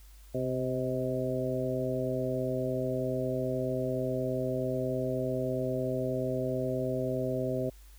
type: harmonic tone with a mistuned harmonic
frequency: 129.4 Hz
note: C3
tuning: 19 cents flat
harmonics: 1 / 2 / 3 / 4 / 5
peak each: -35 / -35 / -35 / -35 / -35 dBFS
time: 0.34-7.7 s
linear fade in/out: 10 ms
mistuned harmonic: 5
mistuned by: -34 cents
effects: added 50 Hz sine -50 dBFS peak until 7.98 s + white hiss -61 dBFS RMS until 7.98 s